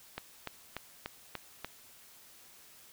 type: click train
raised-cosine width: 0.3 ms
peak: -21 dBFS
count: 6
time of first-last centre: 0.18-1.646 s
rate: 3.41 Hz
effects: white hiss -57 dBFS RMS until 2.92 s